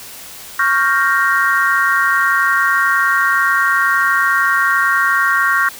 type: chord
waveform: sine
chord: G half-diminished seventh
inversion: second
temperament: equal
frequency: 1108.7 / 1396.9 / 1568 / 1864.7 Hz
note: Db6 / F6 / G6 / Bb6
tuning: 0 / 0 / 0 / 0 cents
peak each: -17 dBFS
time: 0.59-5.69 s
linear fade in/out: 5 ms
effects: white hiss -34 dBFS RMS until 5.79 s